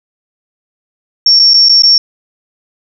sine tone with dropouts, 5480 Hz, F8, 34 cents flat, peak -3 dBFS, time 1.26-1.98 s, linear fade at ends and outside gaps 2 ms, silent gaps 1.392-1.396 / 1.536-1.541 / 1.687-1.694 / 1.822-1.834 s, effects none

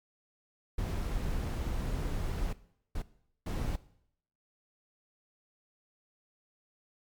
brown noise bursts at uneven times, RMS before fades -33 dBFS, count 3, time 0.78-2.53 / 2.95-3.02 / 3.46-3.76 s, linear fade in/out 5 ms, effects noise-tail reverb RT60 0.7 s tail -18 dB re dry + MP3 96 kbps

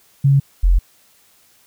sine tone pair in turn, 138.59 / 43.65 Hz, C#3 / F1, 0 / 0 cents, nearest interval octave + minor sixth, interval 2000 cents, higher first, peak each -9 dBFS, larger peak neither, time 0.24-0.4 / 0.63-0.79 s, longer neither, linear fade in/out 10 ms, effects white hiss -54 dBFS RMS until 1.66 s

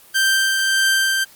sawtooth tone with tremolo, 1568 Hz, G6, in tune, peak -10 dBFS, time 0.14-1.25 s, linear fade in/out 20 ms, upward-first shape triangle, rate 1.7 Hz, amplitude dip 35%, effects white hiss -47 dBFS RMS until 1.35 s + Opus 32 kbps

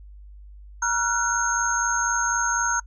sine tone cluster, 947 / 1371 / 1475 / 6440 Hz, A#5 / F6 / F#6 / G8, +27 / -32 / -6 / +46 cents, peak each -26 dBFS, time 0.82-2.8 s, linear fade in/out 5 ms, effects noise-tail reverb RT60 0.1 s tail -25 dB re dry + added 50 Hz sine -41 dBFS peak until 2.86 s

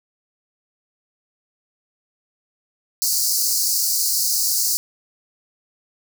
pink high-pass noise, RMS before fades -20 dBFS, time 3.02-4.77 s, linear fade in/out 0 ms, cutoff 4400 Hz, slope 96 dB/octave, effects none

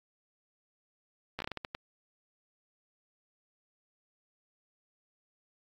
slowing click train, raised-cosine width 0.3 ms, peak -20 dBFS, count 9, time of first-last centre 1.39-1.749 s, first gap 13 ms, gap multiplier 1.34, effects AAC 48 kbps

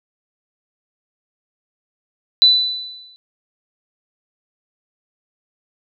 sine tone with exponential decay, 3987 Hz, B7, 16 cents sharp, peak -5 dBFS, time 2.42-3.16 s, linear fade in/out 0 ms, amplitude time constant 160 ms, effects none

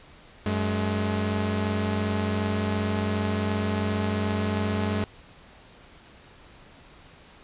sawtooth tone pair together, 94.73 / 212.2 Hz, F#2 / G#3, +41 / +38 cents, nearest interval octave + major second, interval 1397 cents, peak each -23 / -23 dBFS, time 0.46-5.04 s, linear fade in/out 0 ms, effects pink hiss -51 dBFS RMS until 7.43 s + resampled to 8000 Hz

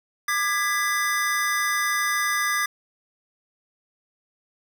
square chord, G# diminished, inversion second, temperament just, 1196.1 / 1661.2 / 1993.5 Hz, D6 / G#6 / B6, +31 / 0 / +16 cents, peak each -27 dBFS, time 0.28-2.66 s, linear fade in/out 5 ms, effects none

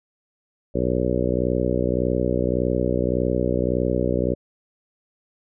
harmonic tone, 61.74 Hz, B1, in tune, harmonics 1 / 2 / 3 / 4 / 5 / 6 / 7 / 8 / 9, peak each -28 / -28 / -28 / -28 / -28 / -28 / -28 / -28 / -28 dBFS, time 0.74-4.35 s, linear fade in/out 20 ms, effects none

